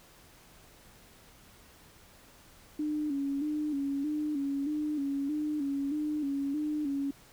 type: tone with vibrato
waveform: sine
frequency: 289.9 Hz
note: D4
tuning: 22 cents flat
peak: -29 dBFS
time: 2.79-7.11 s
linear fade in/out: 5 ms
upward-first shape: square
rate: 1.6 Hz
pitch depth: 69 cents each way
effects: pink hiss -57 dBFS RMS until 7.32 s